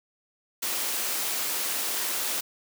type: high-pass noise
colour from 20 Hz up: white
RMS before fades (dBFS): -29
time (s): 0.62-2.41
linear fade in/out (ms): 10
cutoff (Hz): 280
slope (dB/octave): 12
effects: none